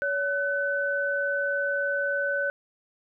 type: tone pair together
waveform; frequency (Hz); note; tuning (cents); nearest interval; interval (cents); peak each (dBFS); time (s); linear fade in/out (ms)
sine; 565 / 1508.4; C#5 / F#6; +33 / +33; octave + perfect fourth; 1700; -28 / -26; 0.02-2.5; 0
effects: none